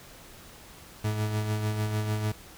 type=tone with tremolo; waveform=40% pulse; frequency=106.8 Hz; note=G#2; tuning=49 cents sharp; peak=-24 dBFS; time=1.04-2.32 s; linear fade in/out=5 ms; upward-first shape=sine; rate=6.7 Hz; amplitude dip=45%; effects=pink hiss -49 dBFS RMS until 2.57 s